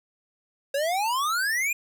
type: exponential sweep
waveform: square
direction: up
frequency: 540 to 2489 Hz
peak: -24 dBFS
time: 0.74-1.73 s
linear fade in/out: 5 ms
effects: none